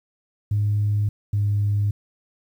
sine tone pair in turn, 103.83 / 102.58 Hz, G#2 / G#2, 0 / -21 cents, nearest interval unison, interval 21 cents, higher first, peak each -17 dBFS, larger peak neither, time 0.51-1.09 / 1.33-1.91 s, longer neither, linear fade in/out 5 ms, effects tanh soft clip ceiling -14 dBFS + 9-bit

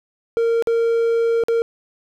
triangle tone with dropouts, 461.6 Hz, A#4, 17 cents flat, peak -13 dBFS, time 0.37-1.62 s, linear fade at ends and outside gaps 0 ms, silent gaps 0.624-0.672 / 1.437-1.484 s, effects none

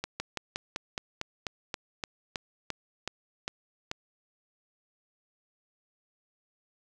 slowing click train, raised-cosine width 0.2 ms, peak -15 dBFS, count 15, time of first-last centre 0.04-3.914 s, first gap 160 ms, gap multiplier 1.08, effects none

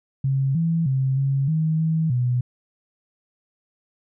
sine tone with pitch steps, 135.3 / 165.4 / 133 / 136.8 / 158.3 / 160.5 / 123.9 Hz, C#3 / E3 / C3 / C#3 / D#3 / E3 / B2, -42 / +6 / +29 / -23 / +30 / -46 / +6 cents, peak -18 dBFS, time 0.24-2.41 s, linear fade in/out 5 ms, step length 310 ms, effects none

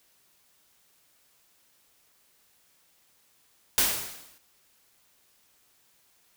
white noise with exponential decay, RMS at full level -20 dBFS, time 3.78-4.38 s, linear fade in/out 0 ms, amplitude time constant 130 ms, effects white hiss -65 dBFS RMS until 6.36 s

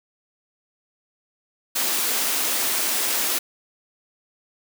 white high-pass noise, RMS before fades -23 dBFS, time 1.75-3.39 s, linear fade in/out 10 ms, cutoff 210 Hz, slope 48 dB/octave, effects none

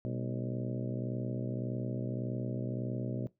harmonic tone with a mistuned harmonic, 61.74 Hz, B1, in tune, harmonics 2 / 3 / 4 / 5 / 6 / 7 / 8 / 9 / 10, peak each -36 / -42 / -41 / -45 / -44 / -49 / -50 / -47 / -48 dBFS, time 0.05-3.27 s, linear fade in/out 0 ms, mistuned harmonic 3, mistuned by +120 cents, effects noise-tail reverb RT60 0.2 s tail -20 dB re dry

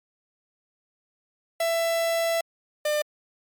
45% pulse tone pair in turn, 666 / 599.3 Hz, E5 / D5, +18 / +35 cents, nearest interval major second, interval 183 cents, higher first, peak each -22 dBFS, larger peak neither, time 1.6-2.41 / 2.85-3.02 s, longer first, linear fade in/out 5 ms, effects MP3 96 kbps

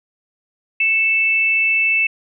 sine tone pair together, 2209 / 2643 Hz, C#7 / E7, -7 / +4 cents, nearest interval minor third, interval 311 cents, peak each -21 / -14 dBFS, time 0.8-2.07 s, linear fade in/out 5 ms, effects none

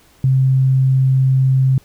sine tone, 132.1 Hz, C3, 17 cents sharp, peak -10 dBFS, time 0.24-1.78 s, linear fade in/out 2 ms, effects pink hiss -51 dBFS RMS until 1.84 s

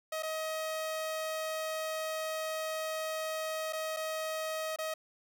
sawtooth tone with dropouts, 632 Hz, D#5, 27 cents sharp, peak -30 dBFS, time 0.12-4.94 s, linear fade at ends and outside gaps 5 ms, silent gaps 0.225-0.231 / 3.726-3.731 / 3.965-3.968 / 4.761-4.786 s, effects none

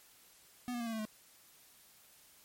square tone with pitch steps, 246.9 / 240.1 / 233.6 / 227.2 / 221 / 214.9 Hz, B3 / B3 / A#3 / A#3 / A3 / A3, 0 / -49 / +4 / -44 / +8 / -41 cents, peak -37 dBFS, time 0.68-1.052 s, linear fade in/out 0 ms, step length 62 ms, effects white hiss -62 dBFS RMS until 2.44 s + MP3 64 kbps

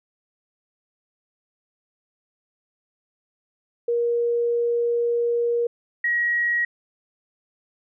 sine tone pair in turn, 473 / 1901.9 Hz, A#4 / A#6, +25 / +34 cents, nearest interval 2 octaves, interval 2409 cents, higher second, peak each -19 dBFS, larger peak neither, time 3.88-5.67 / 6.04-6.65 s, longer first, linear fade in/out 5 ms, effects none

